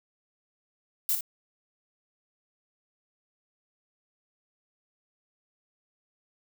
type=noise with echo; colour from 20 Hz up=violet; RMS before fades=-26 dBFS; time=1.09-1.15 s; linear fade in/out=0 ms; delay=58 ms; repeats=1; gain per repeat=-7 dB; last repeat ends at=1.208 s; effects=none